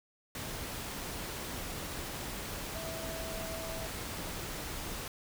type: tone in noise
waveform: sine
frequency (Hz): 653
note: E5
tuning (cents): -17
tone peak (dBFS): -42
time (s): 2.75-3.87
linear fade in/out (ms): 2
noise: pink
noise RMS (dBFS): -40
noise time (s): 0.35-5.08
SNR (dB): -5
effects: none